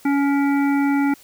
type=harmonic tone with a mistuned harmonic; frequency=280.9 Hz; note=C#4; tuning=23 cents sharp; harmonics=1 / 3 / 5 / 7 / 8; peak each=-16 / -26 / -30 / -33 / -34 dBFS; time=0.05-1.14 s; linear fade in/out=5 ms; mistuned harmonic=8; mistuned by=+41 cents; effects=white hiss -49 dBFS RMS until 1.23 s